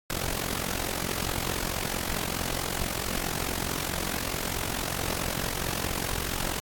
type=noise with amplitude modulation; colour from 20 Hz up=pink; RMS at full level=-27 dBFS; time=0.1-6.6 s; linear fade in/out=0 ms; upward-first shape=sine; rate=44.6 Hz; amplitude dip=85%; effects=AAC 64 kbps